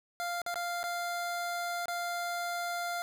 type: tone with dropouts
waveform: 25% pulse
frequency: 697 Hz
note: F5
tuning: 4 cents flat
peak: -29 dBFS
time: 0.2-3.02 s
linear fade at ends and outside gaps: 0 ms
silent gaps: 0.417-0.463 / 0.542-0.557 / 0.831-0.839 / 1.857-1.882 s
effects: none